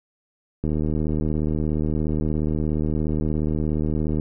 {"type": "click train", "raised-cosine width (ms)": 3, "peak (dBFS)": -12, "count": 275, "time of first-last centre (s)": [0.64, 4.198], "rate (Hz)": 77, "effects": []}